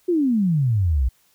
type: exponential sweep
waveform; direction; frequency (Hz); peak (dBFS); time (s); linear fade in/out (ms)
sine; down; 370.6 to 58.27; -16; 0.08-1.09; 10
effects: white hiss -61 dBFS RMS until 1.34 s